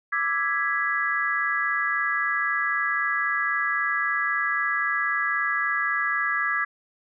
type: chord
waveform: sine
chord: E dominant seventh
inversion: third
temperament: equal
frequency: 1174.7 / 1318.5 / 1661.2 / 1975.5 Hz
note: D6 / E6 / G#6 / B6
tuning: 0 / 0 / 0 / 0 cents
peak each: -29 / -31 / -25 / -28 dBFS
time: 0.12-6.65 s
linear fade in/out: 10 ms
effects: none